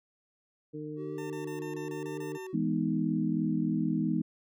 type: harmonic tone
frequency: 151.6 Hz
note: D#3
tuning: 45 cents flat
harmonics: 1 / 2 / 3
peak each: -42 / -39 / -41 dBFS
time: 0.73-2.38 s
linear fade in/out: 20 ms
type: tone with vibrato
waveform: triangle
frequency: 376.5 Hz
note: F#4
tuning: 30 cents sharp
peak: -37 dBFS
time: 0.96-2.56 s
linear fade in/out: 50 ms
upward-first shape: triangle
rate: 1 Hz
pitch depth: 60 cents each way
type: tone bursts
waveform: 20% pulse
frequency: 900 Hz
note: A5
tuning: 39 cents sharp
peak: -40 dBFS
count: 9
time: 1.18-2.468 s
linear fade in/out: 2 ms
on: 120 ms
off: 26 ms
type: chord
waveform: sine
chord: E major seventh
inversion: none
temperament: equal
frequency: 164.81 / 207.7 / 246.9 / 311.1 Hz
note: E3 / G#3 / B3 / D#4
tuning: 0 / 0 / 0 / 0 cents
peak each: -32 dBFS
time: 2.53-4.22 s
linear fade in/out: 10 ms
effects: none